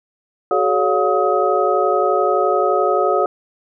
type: tone cluster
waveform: sine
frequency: 375.2 / 426.8 / 565 / 713 / 1265 Hz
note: F#4 / G#4 / C#5 / F5 / D#6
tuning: +24 / +47 / +33 / +36 / +28 cents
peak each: -20 dBFS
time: 0.51-3.26 s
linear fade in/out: 2 ms
effects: none